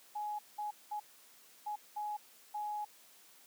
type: tone bursts at uneven times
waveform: sine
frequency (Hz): 838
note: G#5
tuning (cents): +15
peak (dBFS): -36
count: 6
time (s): 0.15-0.39 / 0.58-0.71 / 0.91-1 / 1.66-1.76 / 1.96-2.17 / 2.54-2.85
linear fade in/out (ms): 10
effects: white hiss -61 dBFS RMS until 3.46 s + high-pass 200 Hz 12 dB/octave